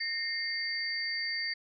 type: tone cluster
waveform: sine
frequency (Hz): 1836 / 2117 / 4624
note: A#6 / C7 / D8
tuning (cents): -27 / +20 / -28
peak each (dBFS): -36 / -37 / -34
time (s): 0-1.54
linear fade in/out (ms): 10
effects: none